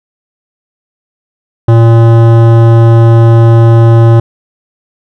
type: tone with hard clipping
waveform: sine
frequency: 115.1 Hz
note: A#2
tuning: 22 cents flat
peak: -3 dBFS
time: 1.68-4.2 s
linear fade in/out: 5 ms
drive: 16 dB
effects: none

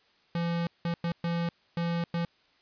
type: tone bursts at uneven times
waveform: square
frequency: 170 Hz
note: F3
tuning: 46 cents flat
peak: -28 dBFS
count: 6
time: 0.35-0.67 / 0.85-0.94 / 1.04-1.12 / 1.24-1.49 / 1.77-2.04 / 2.14-2.25 s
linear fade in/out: 2 ms
effects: white hiss -65 dBFS RMS until 2.61 s + resampled to 11025 Hz

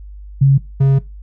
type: tone pair in turn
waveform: sine / triangle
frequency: 137.2 / 136.33 Hz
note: C#3 / C#3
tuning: -17 / -28 cents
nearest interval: unison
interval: 11 cents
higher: first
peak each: -6 dBFS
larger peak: neither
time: 0.41-0.58 / 0.8-0.99 s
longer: second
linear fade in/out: 10 ms
effects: noise-tail reverb RT60 0.2 s tail -18 dB re dry + added 50 Hz sine -31 dBFS peak until 1.22 s

